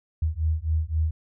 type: beating tone pair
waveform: sine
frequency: 77.4 / 81.2 Hz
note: D#2 / E2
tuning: -9 / -26 cents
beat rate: 3.8 Hz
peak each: -25 dBFS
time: 0.22-1.11 s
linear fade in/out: 5 ms
effects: none